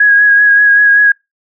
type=tone with vibrato; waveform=sine; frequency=1656 Hz; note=G#6; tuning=5 cents flat; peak=-4 dBFS; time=0-1.12 s; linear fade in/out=5 ms; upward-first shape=sine; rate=5.2 Hz; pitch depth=23 cents each way; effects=noise-tail reverb RT60 0.2 s tail -26 dB re dry

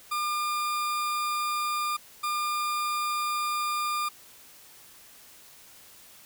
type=tone pair in turn; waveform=40% pulse; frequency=1204 / 1204 Hz; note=D6 / D6; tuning=+43 / +43 cents; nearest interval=unison; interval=0 cents; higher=neither; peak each=-26 dBFS; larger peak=neither; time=0.11-1.97 / 2.23-4.09 s; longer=neither; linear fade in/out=10 ms; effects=white hiss -52 dBFS RMS until 6.25 s

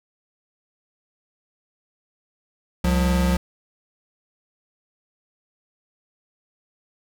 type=tone pair together; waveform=square; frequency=67.12 / 179.2 Hz; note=C2 / F3; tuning=+45 / +45 cents; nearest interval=octave + perfect fourth; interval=1700 cents; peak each=-21 dBFS; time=2.84-3.37 s; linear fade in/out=5 ms; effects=none

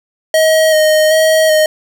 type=tone with vibrato; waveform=square; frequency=627 Hz; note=D#5; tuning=13 cents sharp; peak=-8 dBFS; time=0.34-1.66 s; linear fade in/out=2 ms; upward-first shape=square; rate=1.3 Hz; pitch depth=19 cents each way; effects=none

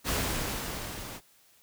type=noise with level ramp; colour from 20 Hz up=pink; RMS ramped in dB=-28 to -42 dBFS; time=0.04-1.21 s; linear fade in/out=50 ms; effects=white hiss -62 dBFS RMS until 1.62 s

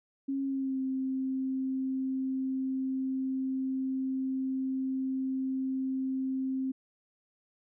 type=tone with pitch glide; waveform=sine; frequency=272.9 to 263.6 Hz; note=C#4 to C4; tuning=-27 to +13 cents; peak=-29 dBFS; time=0.28-6.72 s; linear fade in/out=10 ms; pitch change=-60 cents; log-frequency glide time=0.43-0.8 s; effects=none

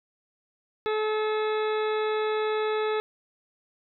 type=harmonic tone; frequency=430.5 Hz; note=A4; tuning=38 cents flat; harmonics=1 / 2 / 3 / 4 / 5 / 6 / 8 / 9; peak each=-25 / -34 / -34 / -39 / -41 / -42 / -43 / -44 dBFS; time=0.86-3 s; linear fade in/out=0 ms; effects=none

